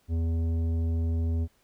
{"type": "tone with tanh clipping", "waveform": "sine", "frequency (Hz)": 82.41, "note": "E2", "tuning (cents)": 0, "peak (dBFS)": -26, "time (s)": [0.08, 1.48], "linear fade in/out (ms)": 50, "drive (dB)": 11, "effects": ["pink hiss -67 dBFS RMS until 1.63 s"]}